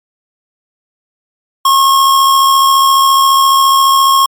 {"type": "tone with amplitude modulation", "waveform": "square", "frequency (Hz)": 1084, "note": "C#6", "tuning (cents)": -39, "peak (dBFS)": -5, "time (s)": [1.65, 4.26], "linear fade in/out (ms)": 5, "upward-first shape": "sine", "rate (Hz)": 74.5, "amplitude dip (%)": 30, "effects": ["MP3 96 kbps"]}